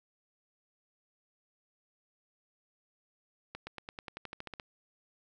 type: accelerating click train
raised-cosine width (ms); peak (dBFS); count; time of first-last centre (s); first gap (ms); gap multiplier
0.3; -25; 13; 3.55-4.598; 120; 0.94
effects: none